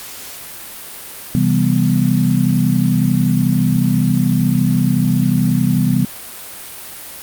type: chord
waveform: sine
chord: C major seventh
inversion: none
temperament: equal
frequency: 130.81 / 164.81 / 196 / 246.9 Hz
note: C3 / E3 / G3 / B3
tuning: 0 / 0 / 0 / 0 cents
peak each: -17 dBFS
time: 1.35-6.05 s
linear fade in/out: 0 ms
effects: white hiss -32 dBFS RMS until 7.22 s + Opus 48 kbps